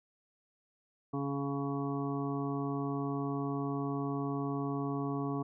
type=harmonic tone; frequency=140 Hz; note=C#3; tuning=18 cents sharp; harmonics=1 / 2 / 3 / 5 / 6 / 7 / 8; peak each=-37 / -35 / -40 / -44 / -50 / -48 / -43 dBFS; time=1.13-5.43 s; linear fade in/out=10 ms; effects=none